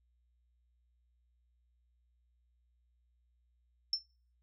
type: tone with exponential decay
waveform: sine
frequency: 5360 Hz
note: E8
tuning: 28 cents sharp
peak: -25 dBFS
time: 3.93-4.05 s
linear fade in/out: 2 ms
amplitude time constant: 24 ms
effects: noise-tail reverb RT60 0.4 s tail -24 dB re dry + added 60 Hz sine -70 dBFS peak until 4.42 s